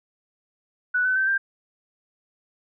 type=tone with pitch steps; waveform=sine; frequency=1480 / 1513.7 / 1548.2 / 1583.5 Hz; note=F#6 / F#6 / G6 / G6; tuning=0 / +39 / -22 / +17 cents; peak=-19 dBFS; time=0.94-1.38 s; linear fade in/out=10 ms; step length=110 ms; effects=none